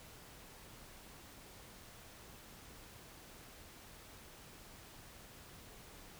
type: silence
effects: pink hiss -56 dBFS RMS until 6.19 s